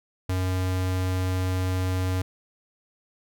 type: tone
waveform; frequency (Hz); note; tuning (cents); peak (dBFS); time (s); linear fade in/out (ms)
square; 92.5; F#2; 0; -24; 0.29-2.22; 5
effects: none